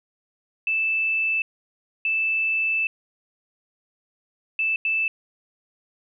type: tone bursts at uneven times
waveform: sine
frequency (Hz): 2637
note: E7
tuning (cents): 0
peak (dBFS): -20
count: 4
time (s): 0.67-1.42 / 2.05-2.87 / 4.59-4.76 / 4.85-5.08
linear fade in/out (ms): 2
effects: none